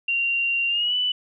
sine tone with pitch glide, 2765 to 2981 Hz, F7 to F#7, -18 to +12 cents, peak -20 dBFS, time 0.08-1.12 s, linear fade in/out 5 ms, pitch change +130 cents, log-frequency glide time 0.68-0.95 s, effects none

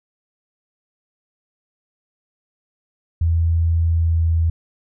sine tone with pitch glide, 83 to 82.28 Hz, E2 to E2, +12 to -3 cents, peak -14 dBFS, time 3.21-4.5 s, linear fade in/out 5 ms, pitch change -15 cents, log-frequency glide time 3.86-4.23 s, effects none

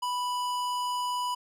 sine tone with hard clipping, 987.8 Hz, B5, in tune, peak -30 dBFS, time 0.02-1.35 s, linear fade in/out 10 ms, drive 17 dB, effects none

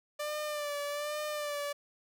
sawtooth tone with vibrato, 590 Hz, D5, 8 cents sharp, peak -30 dBFS, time 0.19-1.73 s, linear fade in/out 10 ms, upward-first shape sine, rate 1.2 Hz, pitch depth 41 cents each way, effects none

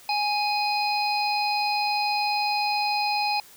harmonic tone, 830.6 Hz, G#5, in tune, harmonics 1 / 3 / 5 / 6, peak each -24 / -29 / -31 / -32 dBFS, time 0.09-3.4 s, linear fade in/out 2 ms, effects white hiss -50 dBFS RMS until 3.56 s

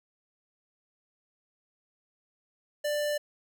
square tone, 591 Hz, D5, 11 cents sharp, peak -28 dBFS, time 2.84-3.18 s, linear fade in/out 10 ms, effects none

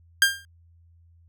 sawtooth tone with exponential decay, 1600 Hz, G6, 35 cents sharp, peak -8 dBFS, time 0.22-0.45 s, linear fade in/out 1 ms, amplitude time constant 48 ms, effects added 84 Hz sine -53 dBFS peak until 1.28 s

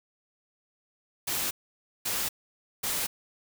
white noise bursts, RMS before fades -30 dBFS, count 3, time 1.27-3.07 s, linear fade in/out 10 ms, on 240 ms, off 540 ms, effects none

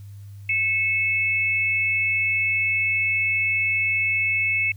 sine tone pair together, 2195 / 2610 Hz, C#7 / E7, -18 / -18 cents, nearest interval minor third, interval 300 cents, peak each -22 dBFS, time 0.49-4.72 s, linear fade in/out 5 ms, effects added 100 Hz sine -37 dBFS peak until 4.76 s + white hiss -60 dBFS RMS until 4.76 s

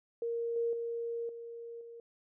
sine tone with level steps, 466.2 Hz, A#4, in tune, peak -32 / -29 / -34 / -42 / -46 dBFS, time 0.22-2 s, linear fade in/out 2 ms, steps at 0.56 / 0.73 / 1.29 / 1.81 s, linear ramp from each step 2 ms, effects none

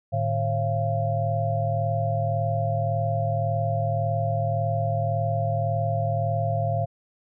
sine tone cluster, 108.8 / 150.6 / 540 / 684 Hz, A2 / D3 / C#5 / F5, -19 / +44 / -45 / -36 cents, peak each -25 / -30 / -32 / -26 dBFS, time 0.12-6.86 s, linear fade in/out 20 ms, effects none

